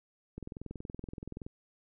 click train, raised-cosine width 3 ms, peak -28 dBFS, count 24, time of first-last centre 0.38-1.465 s, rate 21.2 Hz, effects none

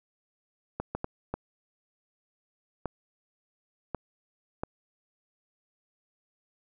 clicks, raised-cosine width 1 ms, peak -17 dBFS, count 7, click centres 0.8 / 0.95 / 1.044 / 1.34 / 2.857 / 3.947 / 4.635 s, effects none

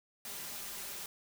white noise with comb filter, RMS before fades -43 dBFS, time 0.25-1.06 s, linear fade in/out 2 ms, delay 5 ms, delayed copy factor +0.5, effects none

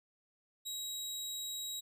25% pulse tone, 3835 Hz, A#7, 48 cents sharp, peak -35 dBFS, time 0.65-1.81 s, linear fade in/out 20 ms, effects none

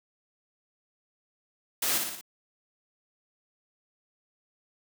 white noise with echo, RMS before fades -28 dBFS, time 1.82-1.98 s, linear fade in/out 5 ms, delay 58 ms, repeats 4, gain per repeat -4 dB, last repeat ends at 2.212 s, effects high-pass 150 Hz 12 dB/octave

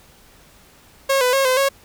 sawtooth tone with pitch steps, 544 / 499.7 / 543 / 513 / 549 Hz, C#5 / B4 / C#5 / C5 / C#5, -33 / +20 / -36 / -34 / -17 cents, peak -11 dBFS, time 1.09-1.69 s, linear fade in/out 10 ms, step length 120 ms, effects pink hiss -50 dBFS RMS until 1.84 s

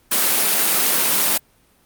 white high-pass noise, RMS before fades -17 dBFS, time 0.11-1.38 s, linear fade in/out 10 ms, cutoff 170 Hz, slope 24 dB/octave, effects pink hiss -57 dBFS RMS until 1.85 s + Opus 32 kbps

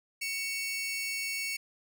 sawtooth tone pair together, 2230 / 2703 Hz, C#7 / E7, +10 / +43 cents, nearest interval minor third, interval 333 cents, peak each -30 / -35 dBFS, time 0.21-1.57 s, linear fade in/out 10 ms, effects none

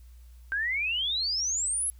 sine exponential sweep, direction up, 1554 to 11175 Hz, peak -26 dBFS, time 0.52-1.9 s, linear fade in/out 0 ms, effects added 60 Hz sine -47 dBFS peak until 1.99 s + white hiss -66 dBFS RMS until 1.99 s

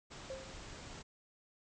pink low-pass noise, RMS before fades -50 dBFS, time 0.1-1.03 s, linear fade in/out 20 ms, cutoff 8000 Hz, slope 96 dB/octave
sine tone with exponential decay, 530 Hz, C5, 22 cents sharp, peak -38 dBFS, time 0.3-0.65 s, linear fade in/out 1 ms, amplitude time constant 75 ms
effects none

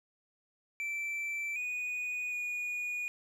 triangle tone with pitch steps, 2333 / 2472 / 2453 Hz, D7 / D#7 / D#7, -12 / -12 / -25 cents, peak -32 dBFS, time 0.8-3.08 s, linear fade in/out 0 ms, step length 760 ms, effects none

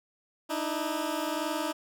15% pulse tone pair together, 300.2 / 321.7 Hz, D4 / E4, +38 / -42 cents, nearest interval minor second, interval 120 cents, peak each -26 dBFS, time 0.49-1.73 s, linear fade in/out 20 ms, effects none

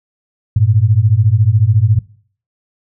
sine beating tone pair, 100 / 114 Hz, G2 / A#2, +35 / -38 cents, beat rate 14 Hz, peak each -11 dBFS, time 0.56-1.99 s, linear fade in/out 5 ms, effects noise-tail reverb RT60 0.5 s tail -21 dB re dry

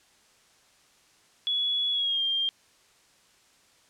sine tone with pitch glide, 3385 to 3195 Hz, G#7 to G7, +32 to +32 cents, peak -24 dBFS, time 1.47-2.49 s, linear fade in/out 0 ms, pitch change -100 cents, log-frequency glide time 1.92-2.22 s, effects white hiss -61 dBFS RMS until 3.89 s + low-pass 8000 Hz 12 dB/octave

